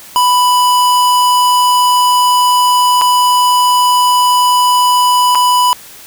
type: tone with dropouts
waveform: square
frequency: 991 Hz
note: B5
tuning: 6 cents sharp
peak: -8 dBFS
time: 0.16-5.73 s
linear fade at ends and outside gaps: 0 ms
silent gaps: 3.013-3.018 / 5.349-5.354 s
effects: white hiss -35 dBFS RMS until 6.06 s